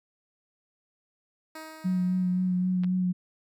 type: tone with exponential decay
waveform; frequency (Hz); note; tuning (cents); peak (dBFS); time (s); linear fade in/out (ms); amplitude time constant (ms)
10% pulse; 315.6; D#4; +25; -30; 1.55-3.07; 5; 330
type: tone with vibrato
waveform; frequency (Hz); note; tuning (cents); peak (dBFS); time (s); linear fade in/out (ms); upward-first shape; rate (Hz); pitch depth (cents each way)
sine; 182.5; F#3; -24; -23; 1.84-3.13; 20; sine; 3.8; 19
type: clicks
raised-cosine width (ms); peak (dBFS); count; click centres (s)
0.3; -27 / -29; 2; 2.836 / 2.844
effects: none